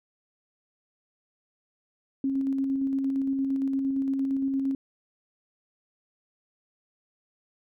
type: tone with tremolo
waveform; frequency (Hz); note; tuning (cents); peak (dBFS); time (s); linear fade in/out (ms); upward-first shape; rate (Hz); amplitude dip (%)
sine; 270.6; C#4; -42; -23; 2.24-4.75; 2; square; 8.7; 25
effects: none